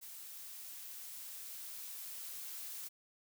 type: noise with level ramp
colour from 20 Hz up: blue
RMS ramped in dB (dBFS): -50 to -45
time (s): 0.01-2.89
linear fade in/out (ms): 20
effects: none